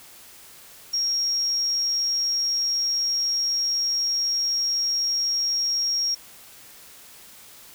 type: tone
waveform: sine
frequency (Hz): 5588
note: F8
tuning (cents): 0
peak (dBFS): -21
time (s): 0.93-6.15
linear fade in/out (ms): 10
effects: white hiss -47 dBFS RMS until 7.74 s